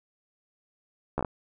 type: slowing click train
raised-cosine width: 1 ms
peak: -14 dBFS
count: 5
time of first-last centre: 1.18-1.248 s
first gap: 13 ms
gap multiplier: 1.18
effects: none